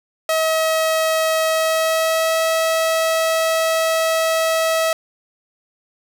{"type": "tone with pitch glide", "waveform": "sawtooth", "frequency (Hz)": [640, 647.4], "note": ["D#5", "E5"], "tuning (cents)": [49, -31], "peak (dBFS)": -12, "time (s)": [0.29, 4.93], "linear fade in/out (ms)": 2, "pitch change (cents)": 20, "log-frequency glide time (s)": [1.48, 2.39], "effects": []}